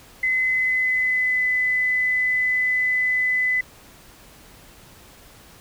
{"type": "tone with pitch glide", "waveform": "sine", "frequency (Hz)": [2035, 2008], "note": ["C7", "B6"], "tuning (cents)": [-49, 28], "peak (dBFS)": -18, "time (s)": [0.23, 3.61], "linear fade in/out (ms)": 5, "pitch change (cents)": -23, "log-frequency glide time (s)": [0.42, 1.47], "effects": ["pink hiss -48 dBFS RMS until 5.6 s"]}